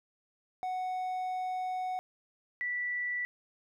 triangle / sine tone pair in turn, 740 / 1963.1 Hz, F#5 / B6, 0 / -11 cents, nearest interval octave + perfect fourth, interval 1689 cents, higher second, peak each -30 / -31 dBFS, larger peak first, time 0.63-1.99 / 2.61-3.25 s, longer first, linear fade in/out 0 ms, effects none

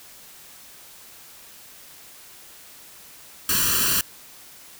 white noise with comb filter, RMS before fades -21 dBFS, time 3.49-4.01 s, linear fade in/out 2 ms, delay 0.69 ms, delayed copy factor +0.9, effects white hiss -46 dBFS RMS until 4.79 s

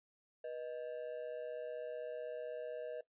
triangle ring-modulated tone, 554 Hz, C#5, 1 cent flat, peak -36 dBFS, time 0.44-3.01 s, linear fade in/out 5 ms, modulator 67.9 Hz, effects noise-tail reverb RT60 0.1 s tail -17 dB re dry + resampled to 8000 Hz

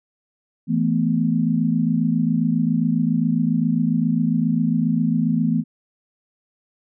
sine chord, E suspended fourth, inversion none, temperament just, 164.81 / 219.8 / 247.2 Hz, E3 / A3 / B3, 0 / -2 / +2 cents, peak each -21 dBFS, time 0.67-5.64 s, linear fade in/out 50 ms, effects none

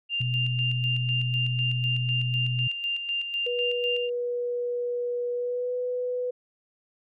sine tone with tremolo, 2793 Hz, F7, 1 cent flat, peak -25 dBFS, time 0.09-4.1 s, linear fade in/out 50 ms, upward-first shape square, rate 4 Hz, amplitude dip 50%
sine tone, 123.47 Hz, B2, in tune, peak -25 dBFS, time 0.2-2.68 s, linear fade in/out 10 ms
sine tone with pitch glide, 485.5 to 496.3 Hz, B4 to B4, -30 to +8 cents, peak -26 dBFS, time 3.46-6.31 s, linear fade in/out 10 ms, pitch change +38 cents, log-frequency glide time 5.32-5.73 s
effects none

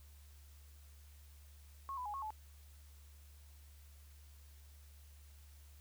sine tone with pitch steps, 1091 / 998 / 831 / 1093 / 862 Hz, C#6 / B5 / G#5 / C#6 / A5, -28 / +18 / +1 / -25 / -36 cents, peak -40 dBFS, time 1.89-2.305 s, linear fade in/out 0 ms, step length 83 ms, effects added 72 Hz sine -56 dBFS peak until 5.8 s + white hiss -67 dBFS RMS until 5.8 s

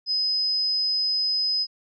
sine tone, 5040 Hz, D#8, 21 cents sharp, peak -21 dBFS, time 0.06-1.67 s, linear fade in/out 50 ms, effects none

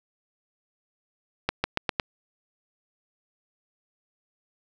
accelerating click train, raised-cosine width 0.3 ms, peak -7 dBFS, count 5, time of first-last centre 1.49-1.998 s, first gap 150 ms, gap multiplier 0.89, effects none

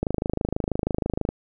click train, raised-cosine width 2 ms, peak -10 dBFS, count 34, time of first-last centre 0.03-1.29 s, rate 26.2 Hz, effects none

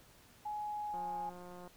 sine tone with pitch glide, 840 to 832.8 Hz, G#5 to G#5, +19 to +5 cents, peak -37 dBFS, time 0.45-1.3 s, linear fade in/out 10 ms, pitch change -14 cents, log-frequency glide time 0.55-1.15 s
click train, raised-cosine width 1 ms, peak -38 dBFS, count 132, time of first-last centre 0.94-1.676 s, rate 178 Hz
effects pink hiss -62 dBFS RMS until 1.76 s

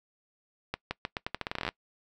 accelerating click train, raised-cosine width 0.3 ms, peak -15 dBFS, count 17, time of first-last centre 0.74-1.689 s, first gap 170 ms, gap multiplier 0.83, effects noise-tail reverb RT60 0.1 s tail -22 dB re dry

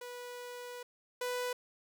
sawtooth tone pair in turn, 490 / 495.1 Hz, B4 / B4, -14 / +4 cents, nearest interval unison, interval 18 cents, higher second, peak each -39 / -30 dBFS, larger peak second, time 0.01-0.83 / 1.21-1.53 s, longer first, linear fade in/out 5 ms, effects none

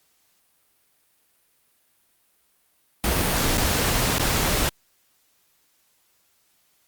pink noise with dropouts, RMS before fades -22 dBFS, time 3.04-4.69 s, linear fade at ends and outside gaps 0 ms, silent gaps 3.572-3.579 / 4.183-4.197 s, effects white hiss -65 dBFS RMS until 6.87 s + Opus 48 kbps

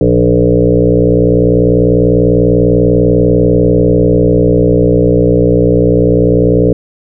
sine tone with frequency modulation, 296.7 Hz, D4, 18 cents sharp, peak -5 dBFS, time 0.01-6.73 s, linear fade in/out 2 ms, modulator 60.2 Hz, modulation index 3.8, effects none

